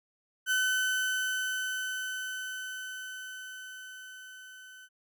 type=tone with level ramp; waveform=35% pulse; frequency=1516 Hz; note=F#6; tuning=42 cents sharp; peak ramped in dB=-23 to -47 dBFS; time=0.46-4.89 s; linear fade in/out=50 ms; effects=none